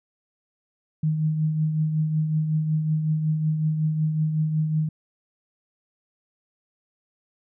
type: tone with tremolo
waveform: sine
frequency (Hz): 155.6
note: D#3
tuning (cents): 0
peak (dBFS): -18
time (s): 1.03-4.89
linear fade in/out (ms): 5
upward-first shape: triangle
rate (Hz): 5.4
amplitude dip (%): 50
effects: none